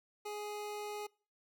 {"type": "tone", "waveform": "25% pulse", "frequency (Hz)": 417.1, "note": "G#4", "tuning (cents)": 7, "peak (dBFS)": -36, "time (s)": [0.25, 1.07], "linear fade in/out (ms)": 10, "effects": ["noise-tail reverb RT60 0.4 s tail -25 dB re dry"]}